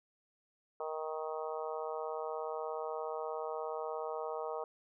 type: harmonic tone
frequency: 156.8 Hz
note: D#3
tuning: 14 cents sharp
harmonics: 3 / 4 / 5 / 6 / 7 / 8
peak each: -40 / -42 / -44 / -46 / -47 / -48 dBFS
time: 0.8-4.64 s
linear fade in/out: 2 ms
effects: none